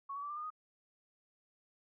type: tone with pitch steps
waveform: sine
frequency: 1108.7 / 1134.6 / 1161.1 / 1188.3 / 1216 / 1244.5 Hz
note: C#6 / C#6 / D6 / D6 / D#6 / D#6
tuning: 0 / +40 / -20 / +20 / -40 / 0 cents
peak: -39 dBFS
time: 0.09-0.504 s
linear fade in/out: 10 ms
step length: 69 ms
effects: none